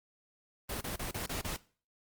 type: noise bursts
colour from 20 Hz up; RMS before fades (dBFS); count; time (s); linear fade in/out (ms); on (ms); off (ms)
pink; -37; 6; 0.69-1.565; 5; 120; 31
effects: noise-tail reverb RT60 0.4 s tail -19 dB re dry + Opus 24 kbps